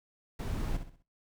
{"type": "noise with echo", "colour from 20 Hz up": "brown", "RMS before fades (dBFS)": -33, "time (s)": [0.39, 0.77], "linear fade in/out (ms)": 5, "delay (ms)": 64, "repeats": 4, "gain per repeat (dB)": -9, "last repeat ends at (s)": 1.026, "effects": ["noise-tail reverb RT60 0.3 s tail -24 dB re dry"]}